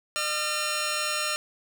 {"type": "tone pair together", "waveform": "10% pulse", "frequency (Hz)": [606, 1371.1], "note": ["D#5", "F6"], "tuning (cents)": [-46, -32], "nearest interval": "octave + major second", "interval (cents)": 1414, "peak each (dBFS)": [-22, -20], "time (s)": [0.16, 1.36], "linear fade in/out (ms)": 0, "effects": []}